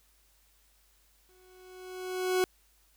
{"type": "tone with exponential growth", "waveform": "40% pulse", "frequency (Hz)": 369.1, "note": "F#4", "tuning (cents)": -4, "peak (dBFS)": -22, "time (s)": [1.29, 2.44], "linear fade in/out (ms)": 0, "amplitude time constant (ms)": 250, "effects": ["added 50 Hz sine -67 dBFS peak until 2.96 s", "white hiss -67 dBFS RMS until 2.96 s"]}